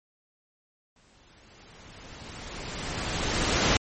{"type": "noise with exponential growth", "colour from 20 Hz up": "pink", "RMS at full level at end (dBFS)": -21, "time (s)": [0.96, 3.77], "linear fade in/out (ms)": 2, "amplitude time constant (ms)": 610, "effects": ["MP3 32 kbps"]}